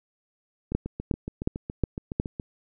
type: two click trains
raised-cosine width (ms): 3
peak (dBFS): -10 / -19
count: 5 / 13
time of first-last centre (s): 0.75-2.199 / 0.72-2.398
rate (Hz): 2.76 / 7.15
effects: none